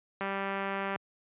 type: click train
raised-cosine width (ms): 0.5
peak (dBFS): -19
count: 148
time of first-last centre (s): 0.21-0.96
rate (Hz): 196
effects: high-pass 100 Hz 12 dB/octave + resampled to 8000 Hz